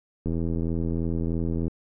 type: click train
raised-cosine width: 3 ms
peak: -16 dBFS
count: 119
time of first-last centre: 0.26-1.68 s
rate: 83.1 Hz
effects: none